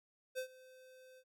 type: tone with ADSR envelope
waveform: square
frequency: 515 Hz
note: C5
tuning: 28 cents flat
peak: -37 dBFS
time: 0.35-1.24 s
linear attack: 33 ms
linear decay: 90 ms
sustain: -21 dB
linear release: 61 ms
effects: none